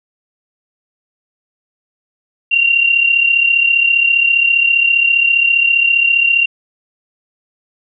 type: tone pair together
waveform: sine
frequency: 2759 / 2794 Hz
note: F7 / F7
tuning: -22 / 0 cents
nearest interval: unison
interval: 22 cents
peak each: -10 / -16 dBFS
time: 2.51-6.46 s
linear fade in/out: 10 ms
effects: none